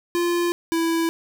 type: tone pair in turn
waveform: square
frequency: 346.7 / 330.6 Hz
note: F4 / E4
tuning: -13 / +5 cents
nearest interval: minor second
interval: 82 cents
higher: first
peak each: -20 dBFS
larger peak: neither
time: 0.15-0.52 / 0.72-1.09 s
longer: neither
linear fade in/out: 0 ms
effects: none